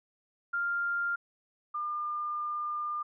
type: tone pair in turn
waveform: sine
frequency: 1396.9 / 1202.8 Hz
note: F6 / D6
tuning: 0 / +41 cents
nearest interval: minor third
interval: 259 cents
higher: first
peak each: -28 / -31 dBFS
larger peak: first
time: 0.53-1.16 / 1.74-3.03 s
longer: second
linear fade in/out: 10 ms
effects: none